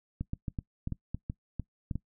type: clicks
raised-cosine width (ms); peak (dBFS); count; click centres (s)
5; -21; 11; 0.21 / 0.334 / 0.482 / 0.588 / 0.874 / 0.923 / 1.146 / 1.299 / 1.597 / 1.912 / 1.956
effects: noise-tail reverb RT60 0.1 s tail -21 dB re dry